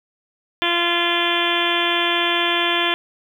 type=harmonic tone; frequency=344.6 Hz; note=F4; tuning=23 cents flat; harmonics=1 / 2 / 3 / 4 / 5 / 6 / 7 / 8 / 9 / 10; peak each=-25 / -27 / -25 / -30 / -25 / -29 / -26 / -29 / -24 / -25 dBFS; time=0.62-2.94 s; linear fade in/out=0 ms; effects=8-bit